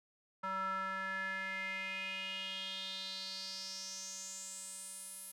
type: tone with band-pass filter sweep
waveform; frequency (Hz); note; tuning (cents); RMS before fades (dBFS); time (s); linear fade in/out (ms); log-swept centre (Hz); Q
square; 190.8; G3; -47; -42; 0.43-5.32; 10; 1200 to 11000; 5.4
effects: none